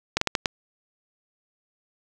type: slowing click train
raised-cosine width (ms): 0.2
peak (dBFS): -4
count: 5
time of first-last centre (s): 0.17-0.458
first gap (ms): 44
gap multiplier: 1.34
effects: none